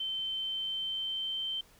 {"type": "tone with pitch glide", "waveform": "sine", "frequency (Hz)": [3091, 3111], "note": ["G7", "G7"], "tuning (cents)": [-25, -14], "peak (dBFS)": -32, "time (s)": [0, 1.61], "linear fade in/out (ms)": 5, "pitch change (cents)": 11, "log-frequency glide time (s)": [0.32, 1.39], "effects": ["pink hiss -61 dBFS RMS until 1.79 s"]}